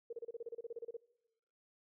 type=tone bursts; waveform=sine; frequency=465.3 Hz; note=A#4; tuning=3 cents flat; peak=-40 dBFS; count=15; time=0.1-0.969 s; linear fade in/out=5 ms; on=29 ms; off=31 ms; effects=noise-tail reverb RT60 1.0 s tail -23 dB re dry